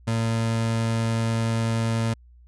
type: tone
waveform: 30% pulse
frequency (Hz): 113.8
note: A#2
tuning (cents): -41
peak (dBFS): -19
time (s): 0.07-2.14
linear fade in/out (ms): 10
effects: added 60 Hz sine -48 dBFS peak until 2.47 s + resampled to 24000 Hz